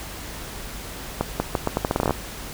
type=accelerating click train; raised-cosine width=1 ms; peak=-6 dBFS; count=14; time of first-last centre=1.21-2.108 s; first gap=190 ms; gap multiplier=0.8; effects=added 50 Hz sine -41 dBFS peak until 2.53 s + pink hiss -36 dBFS RMS until 2.53 s